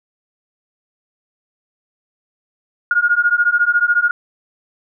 sine beating tone pair, 1422 / 1436 Hz, F6 / F6, +31 / +48 cents, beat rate 14 Hz, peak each -15 dBFS, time 2.91-4.11 s, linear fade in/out 2 ms, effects none

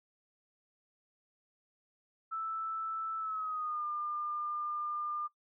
sine tone with pitch glide, 1318.5 to 1202.1 Hz, E6 to D6, 0 to +40 cents, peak -34 dBFS, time 2.31-5.28 s, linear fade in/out 20 ms, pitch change -160 cents, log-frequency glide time 3.18-3.85 s, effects noise-tail reverb RT60 0.1 s tail -19 dB re dry

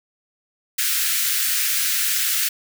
white high-pass noise, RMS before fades -21 dBFS, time 0.78-2.49 s, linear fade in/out 10 ms, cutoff 1400 Hz, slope 48 dB/octave, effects none

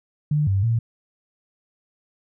sine tone with pitch steps, 149.4 / 97.5 / 115.2 Hz, D3 / G2 / A#2, +30 / -9 / -20 cents, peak -17 dBFS, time 0.31-0.79 s, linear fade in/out 5 ms, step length 160 ms, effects none

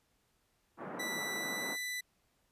pink band-pass noise, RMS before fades -43 dBFS, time 0.77-1.77 s, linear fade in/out 50 ms, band 190 to 1500 Hz, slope 24 dB/octave
sawtooth tone with pitch glide, 1975.5 to 1989.2 Hz, B6 to B6, 0 to +12 cents, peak -33 dBFS, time 0.99-2.01 s, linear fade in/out 10 ms, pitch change +12 cents, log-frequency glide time 1.36-1.77 s
effects pink hiss -75 dBFS RMS until 2.51 s + resampled to 32000 Hz

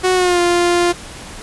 sawtooth tone with pitch glide, 369.1 to 349.2 Hz, F#4 to F4, -4 to 0 cents, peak -8 dBFS, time 0.03-0.93 s, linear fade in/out 20 ms, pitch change -96 cents, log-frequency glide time 0.14-0.4 s, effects pink hiss -33 dBFS RMS until 1.42 s + resampled to 24000 Hz

